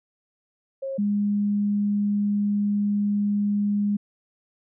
sine tone pair in turn, 540 / 204.9 Hz, C#5 / G#3, -45 / -23 cents, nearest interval octave + perfect fourth, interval 1678 cents, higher first, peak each -27 / -20 dBFS, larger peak second, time 0.82-0.98 / 0.98-3.97 s, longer second, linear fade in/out 10 ms, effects none

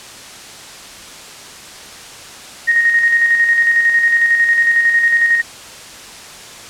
sine tone with tremolo, 1864.7 Hz, A#6, in tune, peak -8 dBFS, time 2.67-5.42 s, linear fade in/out 20 ms, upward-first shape square, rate 11 Hz, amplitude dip 40%, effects white hiss -34 dBFS RMS until 6.69 s + low-pass 8000 Hz 12 dB/octave

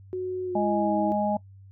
sine tone with pitch glide, 368.3 to 320.6 Hz, F#4 to E4, -8 to -48 cents, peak -27 dBFS, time 0.13-1.12 s, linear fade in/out 0 ms, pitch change -240 cents, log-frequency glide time 0.45-0.94 s
harmonic tone, 207.7 Hz, G#3, in tune, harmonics 1 / 3 / 4, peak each -27 / -27 / -27 dBFS, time 0.55-1.37 s, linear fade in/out 5 ms
effects noise-tail reverb RT60 0.1 s tail -20 dB re dry + added 97 Hz sine -46 dBFS peak until 1.71 s

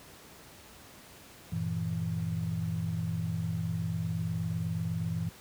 sine chord, E diminished, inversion first, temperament equal with one note detuned, 96.82 / 116.54 / 164.81 Hz, G2 / Bb2 / E3, -21 / 0 / 0 cents, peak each -35 / -36 / -32 dBFS, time 1.52-5.29 s, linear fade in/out 5 ms, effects pink hiss -52 dBFS RMS until 5.4 s + high-pass 60 Hz 12 dB/octave

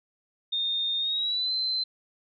sine tone with pitch glide, 3657 to 4081 Hz, A#7 to C8, -34 to -44 cents, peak -25 dBFS, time 0.52-1.84 s, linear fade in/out 10 ms, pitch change +190 cents, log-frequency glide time 0.98-1.52 s, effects none

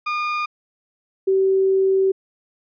30% pulse / sine tone pair in turn, 1215 / 384 Hz, D#6 / G4, -42 / -36 cents, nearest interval octave + minor sixth, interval 1994 cents, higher first, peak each -18 / -14 dBFS, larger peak second, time 0.06-0.46 / 1.27-2.12 s, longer second, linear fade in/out 10 ms, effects resampled to 11025 Hz

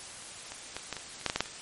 clicks, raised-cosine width 0.2 ms, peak -29 / -22 / -17 / -16 / -20 / -27 / -9 / -11 / -10 / -8 / -26 dBFS, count 11, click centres 0.224 / 0.52 / 0.766 / 0.927 / 0.967 / 1.213 / 1.263 / 1.299 / 1.36 / 1.406 / 1.458 s, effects white hiss -44 dBFS RMS until 1.61 s + MP3 48 kbps

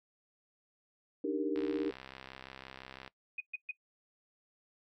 sine chord, Eb major seventh, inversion third, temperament equal, 293.7 / 311.1 / 392 / 466.2 Hz, D4 / Eb4 / G4 / Bb4, 0 / 0 / 0 / 0 cents, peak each -35 / -37 / -37 / -37 dBFS, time 1.24-1.91 s, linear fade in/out 5 ms
click train, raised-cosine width 0.3 ms, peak -30 dBFS, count 101, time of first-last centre 1.56-3.077 s, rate 65.9 Hz
sine tone bursts, 2489 Hz, D#7, in tune, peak -35 dBFS, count 3, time 3.38-3.712 s, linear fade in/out 5 ms, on 24 ms, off 130 ms
effects noise-tail reverb RT60 0.1 s tail -19 dB re dry

